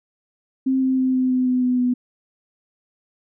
sine tone with pitch steps, 263.6 / 261.3 / 259.1 / 256.8 / 254.6 / 252.4 / 250.2 / 248.1 Hz, C4 / C4 / C4 / C4 / C4 / B3 / B3 / B3, +13 / -2 / -17 / -32 / -47 / +38 / +23 / +8 cents, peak -16 dBFS, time 0.66-1.94 s, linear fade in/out 10 ms, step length 160 ms, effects none

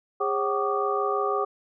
sine tone cluster, 407.4 / 543 / 757 / 1146 / 1212 Hz, G#4 / C#5 / F#5 / D6 / D#6, -33 / -36 / +39 / -43 / -46 cents, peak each -27 / -32 / -30 / -30 / -29 dBFS, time 0.2-1.45 s, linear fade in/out 10 ms, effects none

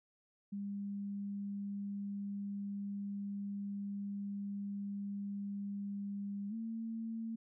sine tone with pitch glide, 200.9 to 225.5 Hz, G3 to A3, +43 to +43 cents, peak -38 dBFS, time 0.52-7.36 s, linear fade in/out 10 ms, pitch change +200 cents, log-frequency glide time 6.49-6.54 s, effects none

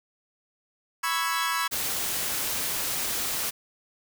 sawtooth chord, C# minor seventh, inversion third, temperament equal, 987.8 / 1108.7 / 1318.5 / 1661.2 Hz, B5 / C#6 / E6 / G#6, 0 / 0 / 0 / 0 cents, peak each -27 dBFS, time 1.03-1.68 s, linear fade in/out 10 ms
white noise, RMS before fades -29 dBFS, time 1.71-3.51 s, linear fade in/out 20 ms
effects none

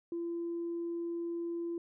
sine tone, 340 Hz, F4, 46 cents flat, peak -33 dBFS, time 0.12-1.78 s, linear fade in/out 2 ms, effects tanh soft clip ceiling -30 dBFS

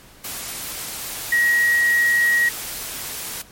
sine tone in noise, 1900 Hz, A#6, 33 cents sharp, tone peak -14 dBFS, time 1.32-2.49 s, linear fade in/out 5 ms, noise white, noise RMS -30 dBFS, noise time 0.24-3.42 s, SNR +13 dB, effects pink hiss -47 dBFS RMS until 3.51 s + MP3 64 kbps

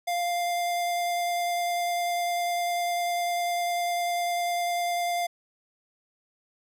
square tone with vibrato, 698.5 Hz, F5, in tune, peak -26 dBFS, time 0.07-5.27 s, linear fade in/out 10 ms, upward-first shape triangle, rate 10 Hz, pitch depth 10 cents each way, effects none

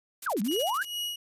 blue noise bursts, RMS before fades -38 dBFS, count 9, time 0.22-0.852 s, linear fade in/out 5 ms, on 40 ms, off 34 ms
sine exponential two-way sweep, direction down then up, 1700 to 186.6 to 1700 Hz, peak -26 dBFS, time 0.26-0.83 s, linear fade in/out 5 ms, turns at 0.41 s
click train, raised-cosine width 0.2 ms, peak -30 dBFS, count 8, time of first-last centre 0.27-0.611 s, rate 20.5 Hz
40% pulse tone with tremolo, 2903 Hz, F#7, 34 cents flat, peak -29 dBFS, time 0.48-1.16 s, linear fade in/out 5 ms, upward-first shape sine, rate 2.3 Hz, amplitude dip 80%
effects resampled to 32000 Hz

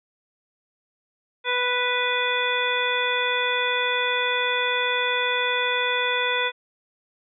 harmonic tone, 493.9 Hz, B4, in tune, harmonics 1 / 2 / 3 / 4 / 5 / 7, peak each -28 / -28 / -28 / -28 / -28 / -28 dBFS, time 1.44-6.52 s, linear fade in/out 50 ms, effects none

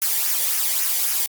blue noise with flanger, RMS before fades -21 dBFS, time 0.02-1.26 s, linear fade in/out 0 ms, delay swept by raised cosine 0.24 to 0.77 ms, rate 3.7 Hz, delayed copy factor -0.5, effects Opus 48 kbps

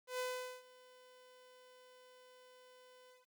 sawtooth tone with ADSR envelope, 504 Hz, B4, 35 cents sharp, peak -33 dBFS, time 0.07-3.28 s, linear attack 120 ms, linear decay 430 ms, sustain -23 dB, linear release 180 ms, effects 12-bit

